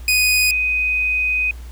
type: tone pair in turn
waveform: sawtooth / sine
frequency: 2489 / 2502 Hz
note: D#7 / D#7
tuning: 0 / +9 cents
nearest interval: unison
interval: 9 cents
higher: second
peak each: -10 / -16 dBFS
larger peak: first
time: 0.08-0.51 / 0.51-1.51 s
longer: second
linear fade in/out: 2 ms
effects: added 60 Hz sine -31 dBFS peak until 1.71 s + pink hiss -47 dBFS RMS until 1.71 s